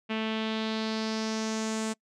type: tone with low-pass filter sweep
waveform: sawtooth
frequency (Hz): 220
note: A3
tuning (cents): 0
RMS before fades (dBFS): -31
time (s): 0.09-1.94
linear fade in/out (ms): 20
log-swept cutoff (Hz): 2800 to 8000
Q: 3
effects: noise-tail reverb RT60 0.1 s tail -26 dB re dry